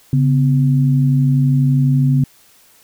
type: tone pair together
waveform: sine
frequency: 139.6 / 251.7 Hz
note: C#3 / B3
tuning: +13 / +33 cents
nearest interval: minor seventh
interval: 1020 cents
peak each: -11 / -18 dBFS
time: 0.13-2.24 s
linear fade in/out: 2 ms
effects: white hiss -50 dBFS RMS until 2.83 s